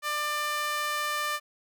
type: tone with high-pass filter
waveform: sawtooth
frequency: 595 Hz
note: D5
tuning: 22 cents sharp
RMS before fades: -30 dBFS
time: 0.02-1.4 s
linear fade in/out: 50 ms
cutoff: 1300 Hz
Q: 1.7
effects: none